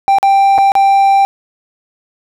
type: tone with dropouts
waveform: triangle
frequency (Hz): 787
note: G5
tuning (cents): +7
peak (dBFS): -4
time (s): 0.08-1.25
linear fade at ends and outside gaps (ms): 0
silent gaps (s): 0.185-0.229 / 0.58-0.585 / 0.719-0.753
effects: none